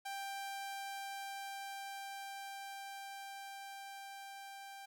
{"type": "tone with level ramp", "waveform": "sawtooth", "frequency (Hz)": 788, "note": "G5", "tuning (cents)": 9, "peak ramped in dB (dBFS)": [-37, -45], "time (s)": [0.05, 4.86], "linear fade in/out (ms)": 10, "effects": ["13-bit"]}